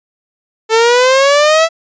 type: exponential sweep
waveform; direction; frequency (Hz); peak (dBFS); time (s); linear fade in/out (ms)
sawtooth; up; 439.4 to 665; -3; 0.69-1.69; 50
effects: resampled to 16000 Hz